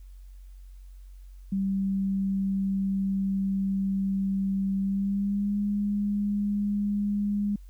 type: tone with pitch glide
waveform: sine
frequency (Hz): 194.3 to 204.3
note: G3 to G#3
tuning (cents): -15 to -28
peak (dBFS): -24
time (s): 1.52-7.56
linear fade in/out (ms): 5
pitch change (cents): +87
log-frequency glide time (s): 4.79-5.59
effects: added 46 Hz sine -43 dBFS peak until 7.69 s + white hiss -68 dBFS RMS until 7.69 s